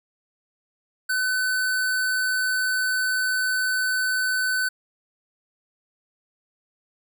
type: tone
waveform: square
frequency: 1511 Hz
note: F#6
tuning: 36 cents sharp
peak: -22 dBFS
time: 1.09-4.69 s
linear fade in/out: 10 ms
effects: none